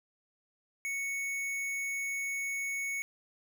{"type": "tone with tanh clipping", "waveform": "sine", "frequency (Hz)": 2217, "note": "C#7", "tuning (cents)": 0, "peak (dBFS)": -34, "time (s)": [0.85, 3.02], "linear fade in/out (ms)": 0, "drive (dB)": 18, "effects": []}